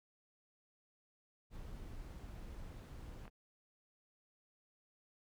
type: noise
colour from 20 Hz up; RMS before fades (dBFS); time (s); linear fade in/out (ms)
brown; -49; 1.5-3.3; 50
type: clicks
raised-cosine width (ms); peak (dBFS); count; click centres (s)
0.5; -40; 2; 3.254 / 3.279
effects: none